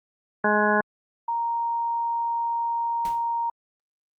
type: harmonic tone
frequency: 209.9 Hz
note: G#3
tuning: 19 cents sharp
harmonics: 1 / 2 / 3 / 4 / 5 / 7 / 8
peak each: -26 / -26 / -26 / -26 / -26 / -26 / -26 dBFS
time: 0.44-0.81 s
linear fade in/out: 5 ms
type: tone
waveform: sine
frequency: 932.3 Hz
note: A#5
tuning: in tune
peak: -23 dBFS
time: 1.28-3.5 s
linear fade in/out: 5 ms
type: noise with exponential decay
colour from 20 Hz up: pink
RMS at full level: -37 dBFS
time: 3.05-3.28 s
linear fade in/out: 1 ms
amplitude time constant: 49 ms
effects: Opus 32 kbps